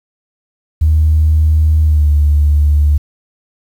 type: tone with pitch glide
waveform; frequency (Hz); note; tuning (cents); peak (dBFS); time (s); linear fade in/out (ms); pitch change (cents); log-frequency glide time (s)
sine; 77.78 to 73.71; D#2 to D2; 0 to +7; -6; 0.81-2.98; 10; -93; 1.83-2.09
effects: tanh soft clip ceiling -2 dBFS + 7-bit